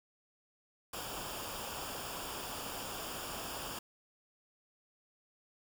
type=noise with comb filter; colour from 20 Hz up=pink; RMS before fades=-42 dBFS; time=0.93-3.79 s; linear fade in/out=5 ms; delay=0.49 ms; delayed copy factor=-0.65; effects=none